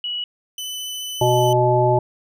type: tone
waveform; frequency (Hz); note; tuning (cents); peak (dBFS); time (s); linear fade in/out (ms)
sine; 2931; F#7; -17; -23; 0.04-0.24; 2
type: tone with vibrato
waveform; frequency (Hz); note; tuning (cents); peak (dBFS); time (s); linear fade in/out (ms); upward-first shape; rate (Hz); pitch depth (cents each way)
sawtooth; 3007; F#7; +27; -24; 0.58-1.53; 2; sine; 14; 11
type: harmonic tone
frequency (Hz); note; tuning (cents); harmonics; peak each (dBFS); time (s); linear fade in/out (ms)
123.47; B2; 0; 1 / 3 / 5 / 7; -19 / -19 / -19 / -19; 1.21-1.99; 5
effects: none